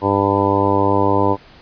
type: harmonic tone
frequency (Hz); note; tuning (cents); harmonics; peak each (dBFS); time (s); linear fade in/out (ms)
99.6; G2; +28; 1 / 2 / 3 / 4 / 5 / 6 / 7 / 8 / 9 / 10; -22 / -26 / -20 / -21 / -21 / -24 / -29 / -27 / -20 / -21; 0.01-1.37; 50
effects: pink hiss -45 dBFS RMS until 1.61 s + resampled to 11025 Hz